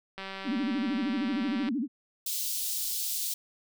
click train, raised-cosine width 0.3 ms, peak -23 dBFS, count 292, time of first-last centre 0.18-1.688 s, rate 193 Hz
sine tone with vibrato, 258.5 Hz, C4, 21 cents flat, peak -27 dBFS, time 0.44-1.88 s, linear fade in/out 50 ms, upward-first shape sine, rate 13 Hz, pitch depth 280 cents each way
white high-pass noise, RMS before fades -32 dBFS, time 2.26-3.34 s, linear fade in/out 5 ms, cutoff 3500 Hz, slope 24 dB/octave
effects none

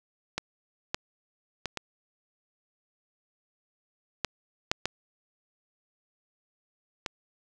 clicks, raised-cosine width 0.2 ms, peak -12 / -10 / -14 / -15 / -9 / -6 / -10 / -14 dBFS, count 8, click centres 0.38 / 0.945 / 1.657 / 1.773 / 4.247 / 4.715 / 4.856 / 7.062 s, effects none

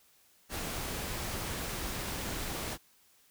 pink noise, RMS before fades -37 dBFS, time 0.49-2.78 s, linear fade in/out 50 ms, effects white hiss -65 dBFS RMS until 3.3 s

